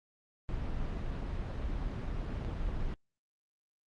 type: noise with dropouts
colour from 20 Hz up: brown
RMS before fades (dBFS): -35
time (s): 0.49-2.94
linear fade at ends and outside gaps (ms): 0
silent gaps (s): 2.442-2.448
effects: low-pass 4000 Hz 12 dB/octave + Opus 24 kbps